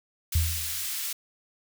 white high-pass noise, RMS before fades -32 dBFS, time 0.32-1.13 s, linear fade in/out 5 ms, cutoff 2000 Hz, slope 12 dB/octave
sine tone with exponential decay, 81.8 Hz, E2, 13 cents flat, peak -18 dBFS, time 0.35-0.86 s, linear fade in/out 5 ms, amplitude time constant 110 ms
effects none

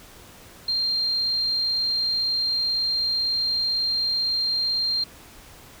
sine tone, 4186 Hz, C8, in tune, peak -21 dBFS, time 0.68-5.04 s, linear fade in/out 5 ms, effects pink hiss -47 dBFS RMS until 5.8 s

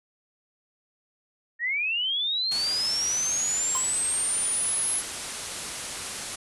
sine linear sweep, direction up, 1822 to 10950 Hz, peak -24 dBFS, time 1.59-5.03 s, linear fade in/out 50 ms
white low-pass noise, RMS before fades -36 dBFS, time 2.51-6.36 s, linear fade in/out 10 ms, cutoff 11000 Hz, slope 96 dB/octave
square tone with exponential decay, 1034 Hz, C6, 21 cents flat, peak -27 dBFS, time 3.75-3.93 s, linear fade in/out 1 ms, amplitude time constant 38 ms
effects none

